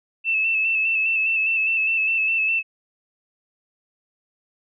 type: tone with vibrato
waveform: sine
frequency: 2637 Hz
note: E7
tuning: in tune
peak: -18 dBFS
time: 0.24-2.63 s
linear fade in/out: 50 ms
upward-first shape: square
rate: 4.9 Hz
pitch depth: 27 cents each way
effects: none